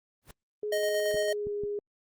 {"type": "noise with exponential growth", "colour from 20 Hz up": "pink", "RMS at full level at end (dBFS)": -42, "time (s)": [0.22, 0.31], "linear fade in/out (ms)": 2, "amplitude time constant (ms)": 19}
{"type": "tone with pitch glide", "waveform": "sine", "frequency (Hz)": [420.3, 411.2], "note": ["G#4", "G#4"], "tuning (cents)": [21, -17], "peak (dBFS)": -30, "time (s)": [0.63, 1.79], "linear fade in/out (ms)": 2, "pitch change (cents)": -38, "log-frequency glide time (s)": [1.19, 1.54]}
{"type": "tone with tremolo", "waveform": "square", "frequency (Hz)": 622.3, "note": "D#5", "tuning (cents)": 0, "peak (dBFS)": -27, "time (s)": [0.72, 1.33], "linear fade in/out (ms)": 5, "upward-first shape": "square", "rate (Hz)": 8.9, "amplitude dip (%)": 25}
{"type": "clicks", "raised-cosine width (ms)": 3, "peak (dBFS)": -28, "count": 3, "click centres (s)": [1.144, 1.47, 1.636]}
{"effects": ["Opus 24 kbps"]}